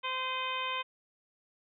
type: harmonic tone with a mistuned harmonic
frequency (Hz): 517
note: C5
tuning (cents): -21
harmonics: 1 / 2 / 3 / 4 / 5 / 6 / 7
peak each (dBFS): -44 / -35 / -44 / -42 / -39 / -39 / -44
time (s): 0.03-0.83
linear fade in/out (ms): 20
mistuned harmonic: 5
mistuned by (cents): -48
effects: none